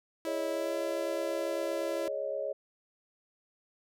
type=tone with pitch glide; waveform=sawtooth; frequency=328.5 to 336 Hz; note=E4 to E4; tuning=-6 to +33 cents; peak=-32 dBFS; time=0.25-2.08 s; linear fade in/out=0 ms; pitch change=+39 cents; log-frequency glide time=0.49-0.75 s
type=chord; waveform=sine; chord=Ab suspended fourth; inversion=none; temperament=equal; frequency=415.3 / 554.4 / 622.3 Hz; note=Ab4 / Db5 / Eb5; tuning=0 / 0 / 0 cents; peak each=-40 / -34 / -36 dBFS; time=0.26-2.53 s; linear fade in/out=10 ms
effects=none